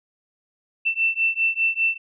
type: beating tone pair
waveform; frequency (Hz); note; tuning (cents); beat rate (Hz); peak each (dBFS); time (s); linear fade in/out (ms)
sine; 2675 / 2680; E7 / E7; +25 / +28; 5; -22; 0.85-1.98; 20
effects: none